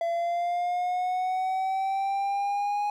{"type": "linear sweep", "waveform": "triangle", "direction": "up", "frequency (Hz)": [674, 829], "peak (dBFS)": -23, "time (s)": [0.01, 2.9], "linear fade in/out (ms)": 2, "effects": []}